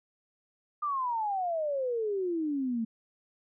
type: exponential sweep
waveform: sine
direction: down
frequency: 1218 to 220 Hz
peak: -28 dBFS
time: 0.82-2.85 s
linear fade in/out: 10 ms
effects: none